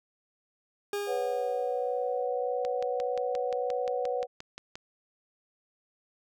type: tone with exponential decay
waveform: 40% pulse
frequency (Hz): 407.5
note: G#4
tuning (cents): -33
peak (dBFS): -28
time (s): 0.93-2.27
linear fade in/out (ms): 2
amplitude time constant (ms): 290
type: chord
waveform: sine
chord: B suspended second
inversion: none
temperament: just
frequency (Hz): 493.9 / 555.6 / 740.8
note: B4 / C#5 / F#5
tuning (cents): 0 / +4 / +2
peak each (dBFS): -30 / -34 / -34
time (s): 1.06-4.27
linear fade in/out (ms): 50
type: click train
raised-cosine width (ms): 0.2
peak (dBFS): -23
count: 13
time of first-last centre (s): 2.65-4.755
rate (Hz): 5.7
effects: none